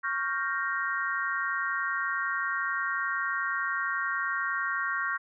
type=chord; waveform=sine; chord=G half-diminished seventh; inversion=second; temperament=equal; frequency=1108.7 / 1396.9 / 1568 / 1864.7 Hz; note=Db6 / F6 / G6 / Bb6; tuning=0 / 0 / 0 / 0 cents; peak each=-33 dBFS; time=0.03-5.18 s; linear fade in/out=20 ms; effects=none